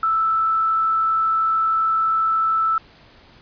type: tone with frequency modulation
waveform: sine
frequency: 1318.5 Hz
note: E6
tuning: in tune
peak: -16 dBFS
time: 0.03-2.78 s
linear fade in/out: 2 ms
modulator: 50.3 Hz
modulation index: 0.22
effects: pink hiss -49 dBFS RMS until 3.41 s + resampled to 11025 Hz